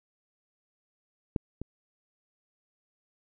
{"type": "clicks", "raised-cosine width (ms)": 3, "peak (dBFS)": [-14, -23], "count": 2, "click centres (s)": [1.362, 1.616], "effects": []}